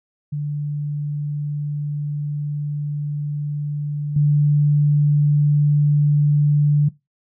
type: tone with level steps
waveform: sine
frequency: 146.83 Hz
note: D3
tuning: in tune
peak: -21 / -12 dBFS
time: 0.32-6.89 s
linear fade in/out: 10 ms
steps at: 4.16 s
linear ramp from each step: 5 ms
effects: noise-tail reverb RT60 0.2 s tail -19 dB re dry